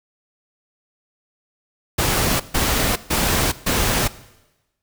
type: noise bursts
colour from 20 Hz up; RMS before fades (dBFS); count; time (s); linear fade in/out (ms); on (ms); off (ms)
pink; -19; 4; 1.98-4.08; 10; 420; 140
effects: noise-tail reverb RT60 1.0 s tail -18 dB re dry